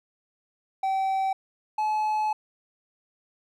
triangle tone pair in turn, 770 / 857 Hz, G5 / A5, -31 / -46 cents, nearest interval major second, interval 185 cents, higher second, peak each -21 dBFS, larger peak neither, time 0.83-1.33 / 1.78-2.33 s, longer second, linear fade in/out 5 ms, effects none

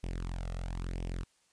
sawtooth tone with flanger, 43.65 Hz, F1, in tune, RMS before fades -37 dBFS, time 0.03-1.24 s, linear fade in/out 10 ms, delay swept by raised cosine 0.35 to 1.55 ms, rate 1 Hz, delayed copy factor +0.7, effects white hiss -70 dBFS RMS until 1.52 s + resampled to 22050 Hz

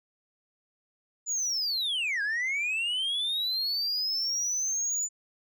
sine linear two-way sweep, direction down then up, 7040 to 1605 to 7040 Hz, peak -24 dBFS, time 1.26-5.09 s, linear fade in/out 50 ms, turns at 2.22 s, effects tanh soft clip ceiling -26 dBFS

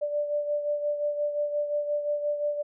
sine beating tone pair, 587.3 / 593 Hz, D5 / D5, 0 / +17 cents, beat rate 5.7 Hz, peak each -26 / -34 dBFS, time 0.01-2.63 s, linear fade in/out 20 ms, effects none

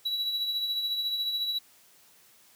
triangle tone with tremolo, 3916 Hz, B7, 15 cents flat, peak -24 dBFS, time 0.05-1.59 s, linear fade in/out 10 ms, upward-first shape triangle, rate 14 Hz, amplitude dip 50%, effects white hiss -59 dBFS RMS until 2.55 s + high-pass 80 Hz 12 dB/octave

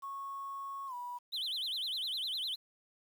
sine tone with pitch glide, 1100 to 974.3 Hz, C#6 to B5, -14 to -24 cents, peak -39 dBFS, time 0.02-1.19 s, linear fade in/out 20 ms, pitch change -210 cents, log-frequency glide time 0.87-0.94 s
triangle tone with vibrato, 3520 Hz, A7, in tune, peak -33 dBFS, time 1.32-2.56 s, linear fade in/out 20 ms, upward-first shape sine, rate 9.9 Hz, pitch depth 280 cents each way
effects 10-bit

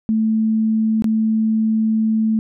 sine tone with dropouts, 220 Hz, A3, in tune, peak -14 dBFS, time 0.09-2.39 s, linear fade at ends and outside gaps 0 ms, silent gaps 1.022-1.043 s, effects none

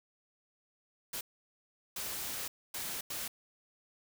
white noise bursts at uneven times, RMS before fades -39 dBFS, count 4, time 1.13-1.21 / 1.96-2.48 / 2.74-3.01 / 3.1-3.28 s, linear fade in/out 5 ms, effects none

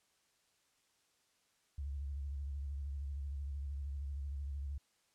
sine tone with vibrato, 70.1 Hz, C#2, 20 cents sharp, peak -38 dBFS, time 1.78-4.78 s, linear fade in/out 5 ms, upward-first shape square, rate 13 Hz, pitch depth 60 cents each way, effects white hiss -75 dBFS RMS until 5.14 s + low-pass 9000 Hz 12 dB/octave

